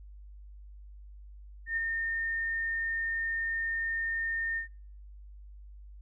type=tone with ADSR envelope; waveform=sine; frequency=1823 Hz; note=A#6; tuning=39 cents flat; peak=-26 dBFS; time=1.66-4.68 s; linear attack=110 ms; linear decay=9 ms; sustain=-3 dB; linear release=110 ms; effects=noise-tail reverb RT60 0.5 s tail -26 dB re dry + added 50 Hz sine -46 dBFS peak until 6.01 s